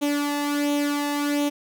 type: tone with flanger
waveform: sawtooth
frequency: 289.7 Hz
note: D4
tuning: 24 cents flat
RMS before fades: -24 dBFS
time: 0.01-1.5 s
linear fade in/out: 20 ms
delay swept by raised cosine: 0.3 to 1.11 ms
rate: 1.4 Hz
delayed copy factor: +0.6
effects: none